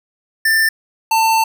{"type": "tone pair in turn", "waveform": "square", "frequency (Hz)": [1783, 893.4], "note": ["A6", "A5"], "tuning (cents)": [22, 26], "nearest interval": "octave", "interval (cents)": 1196, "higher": "first", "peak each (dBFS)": -12, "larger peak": "neither", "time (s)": [[0.45, 0.69], [1.11, 1.44]], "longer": "second", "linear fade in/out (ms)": 5, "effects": []}